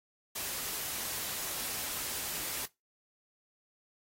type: noise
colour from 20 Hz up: white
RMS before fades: -37 dBFS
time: 0.35-2.66 s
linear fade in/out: 10 ms
effects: noise-tail reverb RT60 0.2 s tail -20 dB re dry + AAC 48 kbps